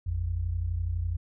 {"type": "tone pair together", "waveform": "sine", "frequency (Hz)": [54.31, 86.3], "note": ["A1", "F2"], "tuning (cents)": [-22, -20], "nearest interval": "minor sixth", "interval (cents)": 802, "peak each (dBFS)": [-32, -28], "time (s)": [0.06, 1.17], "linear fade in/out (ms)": 10, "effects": []}